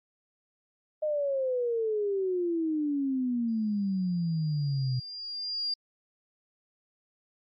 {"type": "exponential sweep", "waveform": "sine", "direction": "down", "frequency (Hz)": [620, 124.5], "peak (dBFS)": -26, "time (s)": [1.02, 5], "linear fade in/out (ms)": 10}
{"type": "tone with exponential growth", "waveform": "sine", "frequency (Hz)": 4801, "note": "D8", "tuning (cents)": 37, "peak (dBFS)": -27, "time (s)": [3.48, 5.74], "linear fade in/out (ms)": 5, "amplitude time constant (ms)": 490}
{"effects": ["Opus 48 kbps"]}